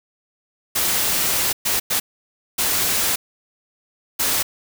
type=noise bursts at uneven times; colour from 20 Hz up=white; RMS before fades=-20 dBFS; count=5; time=0.75-1.53 / 1.65-1.8 / 1.9-2 / 2.58-3.16 / 4.19-4.43 s; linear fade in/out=10 ms; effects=none